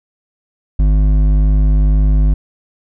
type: tone with hard clipping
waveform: sine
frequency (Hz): 51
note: G#1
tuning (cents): -31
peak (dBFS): -10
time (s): 0.79-2.34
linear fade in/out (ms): 5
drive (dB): 9
effects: none